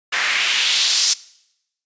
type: noise with band-pass filter sweep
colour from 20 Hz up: white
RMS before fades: -18 dBFS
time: 0.12-1.14 s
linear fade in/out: 10 ms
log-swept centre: 1700 to 5500 Hz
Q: 2.1
effects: noise-tail reverb RT60 0.8 s tail -21 dB re dry + resampled to 16000 Hz